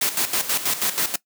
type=noise with tremolo; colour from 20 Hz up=white; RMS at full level=-21 dBFS; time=0.01-1.16 s; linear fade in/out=5 ms; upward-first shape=square; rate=6.2 Hz; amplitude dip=70%; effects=noise-tail reverb RT60 0.1 s tail -20 dB re dry + high-pass 150 Hz 12 dB/octave